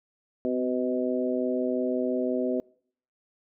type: harmonic tone with a mistuned harmonic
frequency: 125.7 Hz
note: B2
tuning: 31 cents sharp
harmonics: 2 / 3 / 4 / 5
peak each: -28 / -30 / -31 / -32 dBFS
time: 0.45-2.6 s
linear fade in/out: 0 ms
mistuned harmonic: 2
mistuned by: +22 cents
effects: noise-tail reverb RT60 0.6 s tail -26 dB re dry